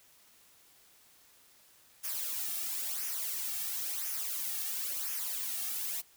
blue noise with flanger, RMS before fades -36 dBFS, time 2.03-6.02 s, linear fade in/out 20 ms, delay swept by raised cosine 0.24 to 2.04 ms, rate 0.97 Hz, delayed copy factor -0.65, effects white hiss -62 dBFS RMS until 6.16 s

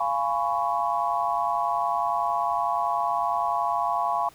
sine chord, C# dominant seventh, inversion first, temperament just, 693 / 831.5 / 997.9 / 1108.7 Hz, E#5 / G#5 / B5 / C#6, -14 / +2 / +18 / 0 cents, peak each -28 / -28 / -28 / -28 dBFS, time 0-4.29 s, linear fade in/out 5 ms, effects pink hiss -53 dBFS RMS until 4.34 s

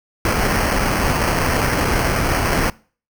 pink noise with sample-and-hold, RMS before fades -18 dBFS, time 0.25-2.7 s, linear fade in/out 2 ms, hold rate 3675 Hz, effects noise-tail reverb RT60 0.4 s tail -23 dB re dry

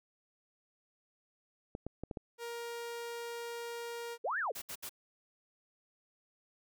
clicks, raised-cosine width 2 ms, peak -26 dBFS, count 5, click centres 1.751 / 1.866 / 2.036 / 2.112 / 2.172 s
sawtooth tone, 470 Hz, A#4, 14 cents sharp, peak -36 dBFS, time 2.38-4.18 s, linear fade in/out 50 ms
sine linear two-way sweep, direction up then down, 370 to 1864.7 to 370 Hz, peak -32 dBFS, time 4.24-4.52 s, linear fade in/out 10 ms, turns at 4.39 s
white noise bursts, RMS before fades -43 dBFS, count 3, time 4.55-4.894 s, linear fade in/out 10 ms, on 70 ms, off 67 ms
effects none

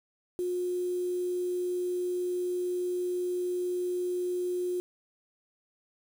sine tone with quantisation, 358.9 Hz, F4, 47 cents sharp, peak -28 dBFS, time 0.39-4.8 s, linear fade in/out 0 ms, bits 8, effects none

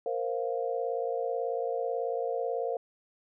sine chord, Bb suspended second, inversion none, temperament just, 466.2 / 524.4 / 699.2 Hz, Bb4 / C5 / F5, 0 / +4 / +2 cents, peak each -32 / -33 / -35 dBFS, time 0.06-2.77 s, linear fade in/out 2 ms, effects none

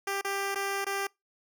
10% pulse tone with dropouts, 395.3 Hz, G4, 15 cents sharp, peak -21 dBFS, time 0.07-1.07 s, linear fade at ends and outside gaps 5 ms, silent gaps 0.213-0.246 / 0.547-0.556 / 0.846-0.865 s, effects noise-tail reverb RT60 0.2 s tail -26 dB re dry

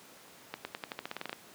accelerating click train, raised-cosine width 0.3 ms, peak -20 dBFS, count 13, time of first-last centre 0.54-1.329 s, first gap 110 ms, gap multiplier 0.9, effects pink hiss -54 dBFS RMS until 1.54 s + high-pass 200 Hz 12 dB/octave

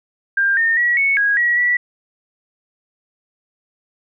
sine tone with pitch steps, 1595 / 1826 / 1924 / 2211 / 1647 / 1917 / 1951 Hz, G6 / A#6 / B6 / C#7 / G#6 / A#6 / B6, +30 / -36 / -46 / -5 / -15 / +48 / -22 cents, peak -13 dBFS, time 0.37-1.77 s, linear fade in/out 5 ms, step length 200 ms, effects none

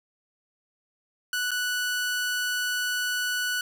sawtooth tone with dropouts, 1480 Hz, F#6, in tune, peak -22 dBFS, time 1.33-3.61 s, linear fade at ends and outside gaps 2 ms, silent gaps 1.508-1.515 s, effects none

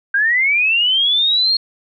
sine linear sweep, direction up, 1568 to 4307 Hz, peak -12 dBFS, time 0.14-1.57 s, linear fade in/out 5 ms, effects none

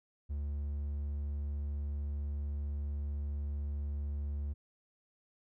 triangle tone, 72.2 Hz, D2, 29 cents flat, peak -32 dBFS, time 0.29-4.54 s, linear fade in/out 20 ms, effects none

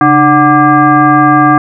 sine tone with frequency modulation, 740 Hz, F#5, in tune, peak -3 dBFS, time 0.01-1.58 s, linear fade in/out 2 ms, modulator 439 Hz, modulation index 1.6, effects none

